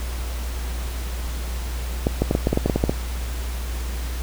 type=clicks; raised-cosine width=2 ms; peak=-5 dBFS; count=12; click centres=2.069 / 2.22 / 2.311 / 2.351 / 2.471 / 2.53 / 2.574 / 2.66 / 2.698 / 2.76 / 2.839 / 2.895 s; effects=added 60 Hz sine -25 dBFS peak until 4.22 s + pink hiss -36 dBFS RMS until 4.22 s